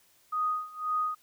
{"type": "tone with tremolo", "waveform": "sine", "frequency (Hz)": 1244.5, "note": "D#6", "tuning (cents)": 0, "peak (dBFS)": -25, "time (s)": [0.32, 1.15], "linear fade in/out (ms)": 10, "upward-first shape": "sine", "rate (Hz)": 1.9, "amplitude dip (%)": 90, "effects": ["white hiss -64 dBFS RMS until 1.22 s"]}